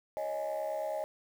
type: chord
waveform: sine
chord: C# suspended second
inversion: none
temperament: just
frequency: 554.4 / 623.7 / 831.5 Hz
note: C#5 / D#5 / G#5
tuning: 0 / +4 / +2 cents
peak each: -37 / -33 / -38 dBFS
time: 0.17-1.04 s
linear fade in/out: 0 ms
effects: tanh soft clip ceiling -28 dBFS + 9-bit